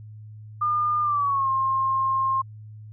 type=tone with pitch glide; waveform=sine; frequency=1209 to 1064.7 Hz; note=D6 to C6; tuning=+50 to +30 cents; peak=-20 dBFS; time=0.61-2.42 s; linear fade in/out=10 ms; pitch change=-220 cents; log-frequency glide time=1.02-1.49 s; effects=added 107 Hz sine -39 dBFS peak until 2.92 s